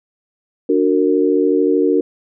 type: chord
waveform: sine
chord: D augmented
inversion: none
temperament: just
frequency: 293.7 / 367.1 / 458.9 Hz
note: D4 / F#4 / A#4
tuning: 0 / -14 / -27 cents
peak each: -16 dBFS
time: 0.69-2.01 s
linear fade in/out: 5 ms
effects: none